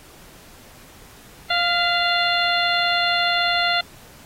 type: harmonic tone with a mistuned harmonic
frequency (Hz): 698.5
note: F5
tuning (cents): 0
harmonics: 1 / 2 / 3 / 4 / 5 / 6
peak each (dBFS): -23 / -23 / -26 / -26 / -25 / -26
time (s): 1.5-3.81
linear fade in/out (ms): 5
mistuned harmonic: 3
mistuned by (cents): -49
effects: pink hiss -47 dBFS RMS until 4.25 s + AAC 48 kbps